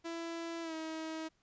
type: tone with pitch glide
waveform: sawtooth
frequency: 333.6 to 318.9 Hz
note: E4 to D#4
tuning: +21 to +43 cents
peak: -35 dBFS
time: 0.04-1.29 s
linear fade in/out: 20 ms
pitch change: -78 cents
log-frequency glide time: 0.62-0.74 s
effects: pink hiss -75 dBFS RMS until 1.42 s + resampled to 16000 Hz